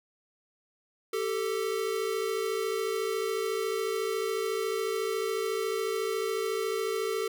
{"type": "tone pair together", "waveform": "square", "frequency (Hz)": [390, 444], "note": ["G4", "A4"], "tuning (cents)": [-9, 16], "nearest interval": "major second", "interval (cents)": 225, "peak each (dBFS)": [-33, -31], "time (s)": [1.13, 7.28], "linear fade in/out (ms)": 5, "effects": []}